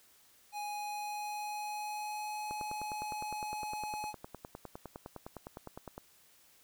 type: tone with pitch glide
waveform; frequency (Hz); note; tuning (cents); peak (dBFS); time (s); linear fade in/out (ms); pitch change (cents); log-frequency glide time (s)
square; 830.6 to 845.1; G#5 to G#5; 0 to +30; -38; 0.52-4.14; 50; +30; 0.69-2.37
type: click train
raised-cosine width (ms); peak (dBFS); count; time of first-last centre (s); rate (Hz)
1; -29; 35; 2.51-5.979; 9.8
effects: white hiss -64 dBFS RMS until 6.63 s